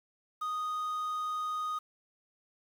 triangle tone with quantisation, 1242 Hz, D#6, 3 cents flat, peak -30 dBFS, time 0.41-1.79 s, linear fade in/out 10 ms, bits 9, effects none

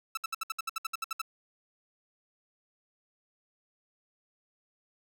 sawtooth tone bursts, 1318.5 Hz, E6, in tune, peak -27 dBFS, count 13, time 0.15-1.217 s, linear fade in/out 5 ms, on 23 ms, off 64 ms, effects none

